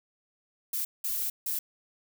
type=noise bursts at uneven times; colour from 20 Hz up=violet; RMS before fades=-31 dBFS; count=3; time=0.73-0.85 / 1.04-1.3 / 1.46-1.59 s; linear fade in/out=5 ms; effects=none